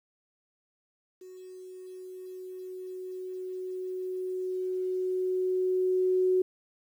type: tone with level ramp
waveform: sine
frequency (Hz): 370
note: F#4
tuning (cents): 0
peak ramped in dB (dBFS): -44 to -21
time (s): 1.21-6.42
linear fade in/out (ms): 5
effects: 10-bit